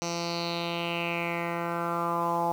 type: tone with low-pass filter sweep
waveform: 10% pulse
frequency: 170.4 Hz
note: F3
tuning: 42 cents flat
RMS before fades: -30 dBFS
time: 0.02-2.52 s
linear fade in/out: 0 ms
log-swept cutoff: 5900 to 850 Hz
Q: 4.6
effects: 8-bit